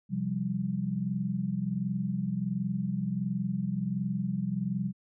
sine chord, C suspended fourth, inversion none, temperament equal, 130.81 / 174.61 / 196 Hz, C3 / F3 / G3, 0 / 0 / 0 cents, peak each -35 / -33 / -31 dBFS, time 0.09-4.93 s, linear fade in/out 50 ms, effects none

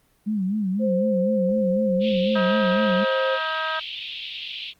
sine tone with vibrato, 200 Hz, G3, 35 cents sharp, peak -21 dBFS, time 0.26-3.05 s, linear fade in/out 20 ms, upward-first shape sine, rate 4 Hz, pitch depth 140 cents each way
sine tone with pitch glide, 523.3 to 528.5 Hz, C5 to C5, 0 to +17 cents, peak -21 dBFS, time 0.79-3.39 s, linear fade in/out 50 ms, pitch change +17 cents, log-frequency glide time 1.34-2.9 s
white band-pass noise, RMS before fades -34 dBFS, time 2-4.74 s, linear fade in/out 50 ms, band 2600 to 3600 Hz, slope 48 dB/octave
harmonic tone, 317.7 Hz, D#4, 36 cents sharp, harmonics 2 / 3 / 4 / 5 / 6, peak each -32 / -32 / -28 / -28 / -39 dBFS, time 2.35-3.8 s, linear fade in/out 10 ms
effects pink hiss -63 dBFS RMS until 4.79 s + Opus 32 kbps

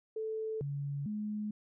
sine tone with pitch steps, 439 / 141.8 / 211 Hz, A4 / C#3 / G#3, -4 / +40 / +28 cents, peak -34 dBFS, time 0.16-1.51 s, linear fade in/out 5 ms, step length 450 ms, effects none

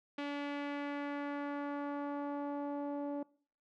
sawtooth tone with low-pass filter sweep, 286.9 Hz, D4, 40 cents flat, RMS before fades -39 dBFS, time 0.18-3.23 s, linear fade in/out 5 ms, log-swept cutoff 3000 to 650 Hz, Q 1.4, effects noise-tail reverb RT60 0.5 s tail -23 dB re dry

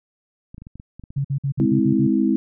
clicks, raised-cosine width 5 ms, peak -26 dBFS, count 10, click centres 0.545 / 0.581 / 0.62 / 0.669 / 0.756 / 0.799 / 0.996 / 1.038 / 1.105 / 1.182 s
sine tone bursts, 138.59 Hz, C#3, in tune, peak -19 dBFS, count 7, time 1.16-2.074 s, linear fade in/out 10 ms, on 86 ms, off 52 ms
sine chord, Ab augmented, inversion none, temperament just, 207.7 / 259.6 / 324.5 Hz, Ab3 / C4 / E4, 0 / -13 / -27 cents, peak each -20 dBFS, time 1.6-2.36 s, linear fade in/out 0 ms
effects none

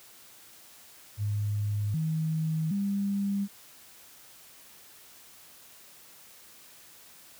sine tone with pitch steps, 103.8 / 158.8 / 199.5 Hz, G#2 / D#3 / G3, 0 / +36 / +31 cents, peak -26 dBFS, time 1.17-3.48 s, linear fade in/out 50 ms, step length 770 ms, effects white hiss -53 dBFS RMS until 7.39 s + high-pass 60 Hz 12 dB/octave

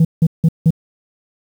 sine tone bursts, 162.5 Hz, E3, 24 cents flat, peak -5 dBFS, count 4, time 0-0.706 s, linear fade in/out 5 ms, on 49 ms, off 170 ms, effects tanh soft clip ceiling -6 dBFS + 7-bit

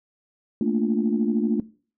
sine chord, Bb major seventh, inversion third, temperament equal with one note detuned, 220 / 233.1 / 291 / 349.2 Hz, A3 / Bb3 / D4 / F4, 0 / 0 / -16 / 0 cents, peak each -23 / -25 / -26 / -28 dBFS, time 0.61-1.6 s, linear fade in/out 2 ms, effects noise-tail reverb RT60 0.4 s tail -19 dB re dry + tanh soft clip ceiling -10 dBFS

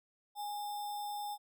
sine tone with sample-and-hold, 825 Hz, G#5, 12 cents flat, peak -37 dBFS, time 0.35-1.38 s, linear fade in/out 50 ms, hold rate 4410 Hz, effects none

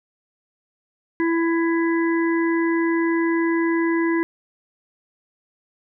harmonic tone, 332.8 Hz, E4, 17 cents sharp, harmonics 1 / 3 / 5 / 6, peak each -18 / -29 / -30 / -30 dBFS, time 1.2-4.23 s, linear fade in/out 0 ms, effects none

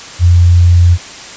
sine tone, 87.31 Hz, F2, in tune, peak -3 dBFS, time 0.19-0.98 s, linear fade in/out 50 ms, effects white hiss -29 dBFS RMS until 1.36 s + resampled to 16000 Hz

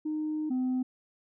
sine tone pair in turn, 307.6 / 255.5 Hz, D#4 / C4, -20 / -41 cents, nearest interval minor third, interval 321 cents, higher first, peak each -28 / -24 dBFS, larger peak second, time 0.05-0.5 / 0.5-0.83 s, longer first, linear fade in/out 10 ms, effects tanh soft clip ceiling -25 dBFS

